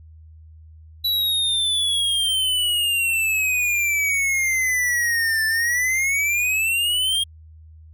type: exponential two-way sweep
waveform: square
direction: down then up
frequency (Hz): 3951 to 1758 to 3258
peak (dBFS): -19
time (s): 1.04-7.24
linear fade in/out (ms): 10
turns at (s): 5.46
effects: added 79 Hz sine -42 dBFS peak until 7.93 s